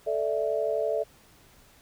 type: chord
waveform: sine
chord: A suspended fourth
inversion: none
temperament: equal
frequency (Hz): 440 / 587.3 / 659.3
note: A4 / D5 / E5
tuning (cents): 0 / 0 / 0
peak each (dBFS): -29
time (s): 0.06-1.04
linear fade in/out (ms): 20
effects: pink hiss -57 dBFS RMS until 1.81 s